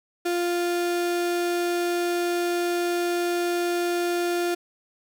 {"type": "tone", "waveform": "35% pulse", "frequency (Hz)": 349.2, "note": "F4", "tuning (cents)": 0, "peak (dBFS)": -21, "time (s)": [0.25, 4.55], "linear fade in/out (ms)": 10, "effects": []}